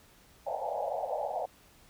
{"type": "band-pass noise", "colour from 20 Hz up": "white", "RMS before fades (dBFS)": -34, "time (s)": [0.46, 1.46], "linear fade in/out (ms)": 10, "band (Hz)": [500, 860], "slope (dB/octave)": 96, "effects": ["pink hiss -60 dBFS RMS until 1.89 s"]}